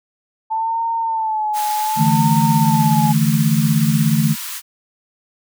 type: tone with vibrato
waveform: sine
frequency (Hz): 880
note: A5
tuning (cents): 0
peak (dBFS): -17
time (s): 0.5-3.13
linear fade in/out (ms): 20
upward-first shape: sine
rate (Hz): 0.66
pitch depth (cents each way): 71
type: high-pass noise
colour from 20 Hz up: white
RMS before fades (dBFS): -28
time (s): 1.53-4.62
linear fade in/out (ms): 50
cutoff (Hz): 920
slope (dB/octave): 96
type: chord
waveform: sine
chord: D suspended second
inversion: none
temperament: equal with one note detuned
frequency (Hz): 146.83 / 163.39 / 220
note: D3 / E3 / A3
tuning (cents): 0 / -15 / 0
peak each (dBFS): -17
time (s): 1.96-4.36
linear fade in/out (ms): 50
effects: none